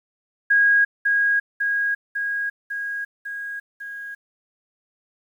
sine tone with echo, 1640 Hz, G#6, 22 cents flat, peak -13 dBFS, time 0.5-0.85 s, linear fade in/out 10 ms, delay 550 ms, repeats 6, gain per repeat -3 dB, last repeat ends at 4.15 s, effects 9-bit

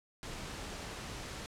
pink noise, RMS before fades -43 dBFS, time 0.23-1.46 s, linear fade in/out 0 ms, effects low-pass 8000 Hz 12 dB/octave

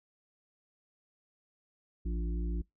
harmonic tone with a mistuned harmonic, 57.9 Hz, A#1, 11 cents flat, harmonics 1 / 3 / 5 / 6, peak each -31 / -41 / -45 / -47 dBFS, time 2.05-2.62 s, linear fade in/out 10 ms, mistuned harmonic 1, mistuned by -72 cents, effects noise-tail reverb RT60 0.2 s tail -26 dB re dry

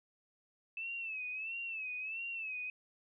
sine tone with vibrato, 2619 Hz, E7, 12 cents flat, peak -38 dBFS, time 0.77-2.7 s, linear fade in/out 2 ms, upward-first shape sine, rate 1.5 Hz, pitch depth 94 cents each way, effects none

